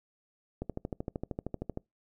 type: click train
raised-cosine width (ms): 2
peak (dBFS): -21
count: 16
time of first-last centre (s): 0.62-1.774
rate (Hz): 13
effects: noise-tail reverb RT60 0.2 s tail -26 dB re dry